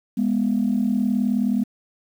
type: tone pair together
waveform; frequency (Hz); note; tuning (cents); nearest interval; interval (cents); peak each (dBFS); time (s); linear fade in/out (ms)
sine; 206.4 / 245.6; G#3 / B3; -10 / -9; minor third; 301; -20; 0.17-1.64; 10
effects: tanh soft clip ceiling -12 dBFS + 8-bit